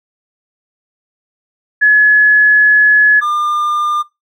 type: tone pair in turn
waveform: sine / triangle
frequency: 1700 / 1202.1 Hz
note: G#6 / D6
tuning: +40 / +40 cents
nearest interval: tritone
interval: 600 cents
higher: first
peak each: -4 / -11 dBFS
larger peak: first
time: 1.81-3.21 / 3.21-4.03 s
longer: first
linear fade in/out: 20 ms
effects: noise-tail reverb RT60 0.2 s tail -19 dB re dry